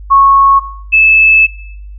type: tone pair in turn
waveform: sine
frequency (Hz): 1100 / 2616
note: C#6 / E7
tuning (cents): -14 / -14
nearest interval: octave + minor third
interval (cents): 1500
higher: second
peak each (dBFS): -3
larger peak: neither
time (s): 0.1-0.6 / 0.92-1.47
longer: second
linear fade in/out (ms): 20
effects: noise-tail reverb RT60 0.7 s tail -18 dB re dry + added 50 Hz sine -26 dBFS peak until 1.98 s